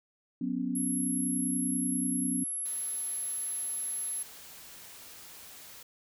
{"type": "chord", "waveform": "sine", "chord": "F# suspended fourth", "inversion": "none", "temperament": "equal with one note detuned", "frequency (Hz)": [182.87, 246.9, 277.2], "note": ["F#3", "B3", "C#4"], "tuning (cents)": [-20, 0, 0], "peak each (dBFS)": [-36, -32, -34], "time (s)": [0.41, 2.44], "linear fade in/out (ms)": 5}
{"type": "tone", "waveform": "sine", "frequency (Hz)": 11175, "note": "F9", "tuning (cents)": 0, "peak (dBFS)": -32, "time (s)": [0.75, 4.23], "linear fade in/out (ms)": 5}
{"type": "noise", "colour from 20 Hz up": "white", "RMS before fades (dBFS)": -49, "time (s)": [2.65, 5.83], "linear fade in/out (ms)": 5}
{"effects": []}